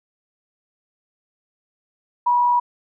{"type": "tone with frequency modulation", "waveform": "sine", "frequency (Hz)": 970, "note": "B5", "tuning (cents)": -31, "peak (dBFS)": -14, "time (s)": [2.26, 2.6], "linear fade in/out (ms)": 10, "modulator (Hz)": 66.1, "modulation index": 0.24, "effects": []}